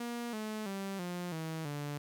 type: tone with pitch steps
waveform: sawtooth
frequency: 237.8 / 215.6 / 195.4 / 177.12 / 160.56 / 145.54 Hz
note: A#3 / A3 / G3 / F3 / E3 / D3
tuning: +35 / -35 / -5 / +25 / -45 / -15 cents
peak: -33 dBFS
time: 0-1.98 s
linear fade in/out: 5 ms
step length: 330 ms
effects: 11-bit